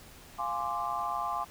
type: chord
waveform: sine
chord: D half-diminished seventh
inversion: first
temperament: equal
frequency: 698.5 / 830.6 / 1046.5 / 1174.7 Hz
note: F5 / Ab5 / C6 / D6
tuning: 0 / 0 / 0 / 0 cents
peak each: -37 / -36 / -35 / -35 dBFS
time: 0.38-1.45 s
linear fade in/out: 20 ms
effects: pink hiss -52 dBFS RMS until 1.5 s